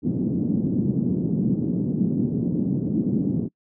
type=band-pass noise; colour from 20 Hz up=pink; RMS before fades=-23 dBFS; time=0.02-3.49 s; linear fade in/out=50 ms; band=150 to 290 Hz; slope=24 dB/octave; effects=noise-tail reverb RT60 0.1 s tail -26 dB re dry